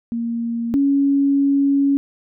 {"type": "tone pair in turn", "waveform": "sine", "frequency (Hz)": [232.8, 278.8], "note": ["A#3", "C#4"], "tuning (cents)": [-2, 10], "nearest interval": "minor third", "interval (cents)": 312, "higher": "second", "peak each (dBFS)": [-20, -13], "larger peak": "second", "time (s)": [[0.12, 0.74], [0.74, 1.97]], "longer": "second", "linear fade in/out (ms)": 0, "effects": []}